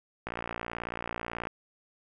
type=click train; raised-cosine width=0.5 ms; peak=-19 dBFS; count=71; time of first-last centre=0.27-1.471 s; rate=58.3 Hz; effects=none